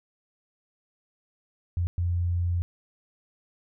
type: tone bursts at uneven times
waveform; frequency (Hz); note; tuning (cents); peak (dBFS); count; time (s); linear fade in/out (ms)
sine; 87.31; F2; 0; -23; 2; 1.77-1.87 / 1.98-2.62; 0
effects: none